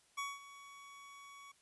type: tone with ADSR envelope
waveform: 25% pulse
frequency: 1125 Hz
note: C#6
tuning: 25 cents sharp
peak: -33 dBFS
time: 0.17-1.52 s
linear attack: 17 ms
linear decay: 200 ms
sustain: -16 dB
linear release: 8 ms
effects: white hiss -70 dBFS RMS until 1.61 s + resampled to 24000 Hz